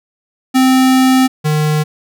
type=tone pair in turn; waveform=square; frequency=260 / 152.45 Hz; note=C4 / D#3; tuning=-11 / -35 cents; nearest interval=major sixth; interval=924 cents; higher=first; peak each=-8 / -12 dBFS; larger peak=first; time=0.54-1.28 / 1.44-1.84 s; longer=first; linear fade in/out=20 ms; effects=none